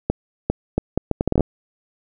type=accelerating click train; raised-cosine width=2 ms; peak=-4 dBFS; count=12; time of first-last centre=0.1-1.407 s; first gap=400 ms; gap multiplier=0.7; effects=none